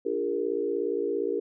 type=chord; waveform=sine; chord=Bb dominant seventh; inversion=first; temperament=equal with one note detuned; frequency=293.7 / 349.2 / 406.5 / 466.2 Hz; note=D4 / F4 / Ab4 / Bb4; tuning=0 / 0 / -37 / 0 cents; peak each=-35 / -33 / -29 / -30 dBFS; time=0.05-1.4 s; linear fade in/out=10 ms; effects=none